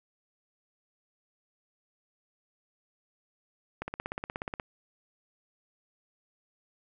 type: click train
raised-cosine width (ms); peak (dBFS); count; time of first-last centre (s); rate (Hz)
0.5; -19; 14; 3.82-4.598; 16.7
effects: none

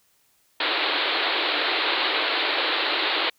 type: band-pass noise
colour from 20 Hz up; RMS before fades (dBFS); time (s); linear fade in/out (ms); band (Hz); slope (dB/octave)
white; -24; 0.6-3.3; 5; 290 to 4300; 96
effects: white hiss -64 dBFS RMS until 3.38 s

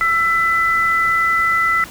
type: tone pair together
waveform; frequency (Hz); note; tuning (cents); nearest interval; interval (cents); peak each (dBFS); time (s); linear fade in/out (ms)
sine; 1334.8 / 1999; E6 / B6; +21 / +20; perfect fifth; 699; -16; 0.01-1.84; 0
effects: pink hiss -36 dBFS RMS until 1.9 s

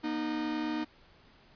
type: tone pair together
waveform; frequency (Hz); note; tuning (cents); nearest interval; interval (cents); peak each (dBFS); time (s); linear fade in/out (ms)
45% pulse; 239.3 / 308.2; A#3 / D#4; +46 / -16; major third; 438; -37 / -32; 0.03-0.85; 20
effects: pink hiss -60 dBFS RMS until 1.55 s + resampled to 11025 Hz

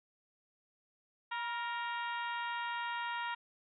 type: harmonic tone with a mistuned harmonic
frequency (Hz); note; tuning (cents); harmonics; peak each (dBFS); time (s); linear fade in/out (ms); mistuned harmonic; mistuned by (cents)
466.2; A#4; 0; 2 / 3 / 4 / 5 / 6 / 7 / 8; -38 / -42 / -43 / -50 / -48 / -51 / -53; 1.31-3.35; 10; 2; +41
effects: none

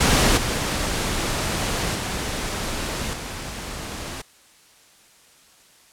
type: noise with level steps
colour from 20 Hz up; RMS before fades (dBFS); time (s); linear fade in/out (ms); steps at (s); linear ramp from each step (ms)
pink; -17 / -24 / -27 / -32; 0-4.22; 10; 0.37 / 1.95 / 3.13; 5
effects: white hiss -53 dBFS RMS until 5.92 s + low-pass 10000 Hz 12 dB/octave

